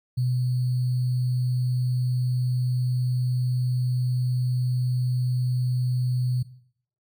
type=tone with sample-and-hold; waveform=sine; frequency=125.4 Hz; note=B2; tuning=27 cents sharp; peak=-21 dBFS; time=0.17-6.43 s; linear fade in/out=10 ms; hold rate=4410 Hz; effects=noise-tail reverb RT60 0.6 s tail -17 dB re dry